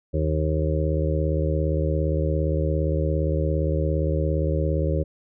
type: harmonic tone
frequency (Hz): 77.4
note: D#2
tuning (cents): -9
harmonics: 1 / 2 / 4 / 5 / 6 / 7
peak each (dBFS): -23 / -26 / -31 / -31 / -32 / -29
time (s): 0.13-5.04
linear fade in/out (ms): 20
effects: none